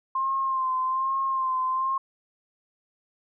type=tone with vibrato; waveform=sine; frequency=1054 Hz; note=C6; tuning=12 cents sharp; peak=-23 dBFS; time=0.15-1.98 s; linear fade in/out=5 ms; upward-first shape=sine; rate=1.2 Hz; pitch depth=37 cents each way; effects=none